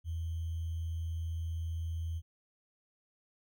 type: tone with sample-and-hold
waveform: sine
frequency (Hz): 82.41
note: E2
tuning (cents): 0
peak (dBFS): -33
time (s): 0.04-2.22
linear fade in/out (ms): 50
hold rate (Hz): 3150
effects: MP3 96 kbps